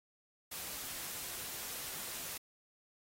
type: noise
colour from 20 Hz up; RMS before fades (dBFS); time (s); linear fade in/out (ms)
white; -43; 0.51-2.38; 10
effects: AAC 48 kbps